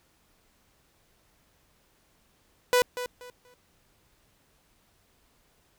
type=tone with echo; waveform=sawtooth; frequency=494.5 Hz; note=B4; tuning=2 cents sharp; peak=-15 dBFS; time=2.73-2.82 s; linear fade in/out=0 ms; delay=240 ms; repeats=3; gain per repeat=-12 dB; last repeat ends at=3.54 s; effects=pink hiss -66 dBFS RMS until 5.78 s